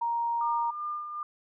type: tone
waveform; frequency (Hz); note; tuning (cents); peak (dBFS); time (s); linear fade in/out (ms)
sine; 936; A#5; +7; -26; 0.01-0.71; 10
type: tone with tremolo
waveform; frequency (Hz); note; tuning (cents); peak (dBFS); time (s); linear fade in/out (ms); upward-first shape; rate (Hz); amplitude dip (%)
sine; 1203; D6; +41; -30; 0.41-1.23; 2; sine; 2.6; 50
effects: none